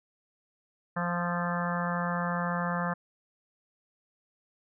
harmonic tone with a mistuned harmonic, 174.61 Hz, F3, in tune, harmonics 1 / 3 / 4 / 5 / 6 / 7 / 8 / 9 / 10, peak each -31 / -37 / -38 / -39 / -37 / -37 / -41 / -39 / -39 dBFS, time 0.96-2.94 s, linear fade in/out 10 ms, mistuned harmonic 8, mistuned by -53 cents, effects none

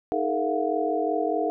sine tone cluster, 312.9 / 418.1 / 461.3 / 675 / 720 Hz, D#4 / G#4 / A#4 / E5 / F#5, +10 / +12 / -18 / +41 / -47 cents, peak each -29 dBFS, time 0.12-1.5 s, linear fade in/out 0 ms, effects none

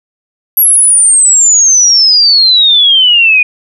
sine exponential sweep, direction down, 11680 to 2441 Hz, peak -3 dBFS, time 0.57-3.43 s, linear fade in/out 5 ms, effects none

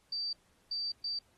sine tone bursts at uneven times, 4647 Hz, D8, 19 cents flat, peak -33 dBFS, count 3, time 0.12-0.33 / 0.71-0.92 / 1.04-1.19 s, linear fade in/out 5 ms, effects pink hiss -70 dBFS RMS until 1.37 s + AAC 32 kbps

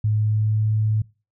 sine tone with pitch glide, 107 to 108.12 Hz, A2 to A2, -48 to -30 cents, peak -17 dBFS, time 0.04-1.02 s, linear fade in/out 5 ms, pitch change +18 cents, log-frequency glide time 0.18-0.7 s, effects noise-tail reverb RT60 0.3 s tail -22 dB re dry

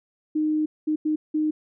sine tone bursts at uneven times, 307.6 Hz, D#4, 20 cents flat, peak -20 dBFS, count 4, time 0.35-0.66 / 0.87-0.96 / 1.05-1.16 / 1.34-1.51 s, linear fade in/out 10 ms, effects none

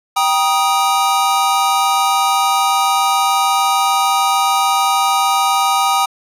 square chord, Eb major, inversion first, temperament equal with one note detuned, 784 / 950.8 / 1244.5 Hz, G5 / Bb5 / Eb6, 0 / +34 / 0 cents, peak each -17 / -19 / -17 dBFS, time 0.16-6.06 s, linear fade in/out 10 ms, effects resampled to 32000 Hz

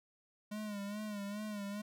square tone with vibrato, 206.8 Hz, G#3, 7 cents flat, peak -40 dBFS, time 0.51-1.82 s, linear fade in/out 10 ms, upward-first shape sine, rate 2.4 Hz, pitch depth 62 cents each way, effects none

